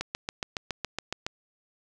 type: click train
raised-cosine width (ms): 0.2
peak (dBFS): -13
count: 10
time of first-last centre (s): 0.01-1.265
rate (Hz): 7.17
effects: none